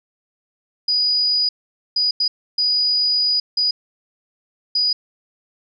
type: tone bursts at uneven times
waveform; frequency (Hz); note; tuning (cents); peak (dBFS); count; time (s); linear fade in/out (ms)
sine; 4926; D#8; -18; -15; 6; 0.88-1.49 / 1.96-2.11 / 2.2-2.28 / 2.58-3.4 / 3.57-3.71 / 4.75-4.93; 5
effects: none